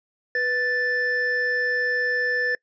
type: tone pair together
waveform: triangle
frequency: 493.9 / 1760 Hz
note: B4 / A6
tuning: 0 / 0 cents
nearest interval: octave + minor seventh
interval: 2200 cents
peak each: -26 / -20 dBFS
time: 0.35-2.55 s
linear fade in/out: 2 ms
effects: noise-tail reverb RT60 0.1 s tail -24 dB re dry + resampled to 16000 Hz